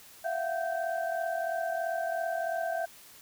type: tone cluster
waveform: sine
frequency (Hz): 668 / 711 / 746 / 1558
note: E5 / F5 / F#5 / G6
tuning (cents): +23 / +31 / +14 / -11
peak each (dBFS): -31 / -37 / -38 / -38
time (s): 0.24-2.86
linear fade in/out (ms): 10
effects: white hiss -53 dBFS RMS until 3.21 s